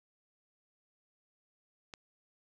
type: click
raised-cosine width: 0.2 ms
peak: -27 dBFS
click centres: 1.938 s
effects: none